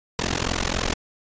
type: noise with amplitude modulation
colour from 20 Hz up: pink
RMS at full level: -20 dBFS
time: 0.19-0.94 s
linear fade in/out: 0 ms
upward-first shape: sine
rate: 43.7 Hz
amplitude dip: 100%
effects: resampled to 16000 Hz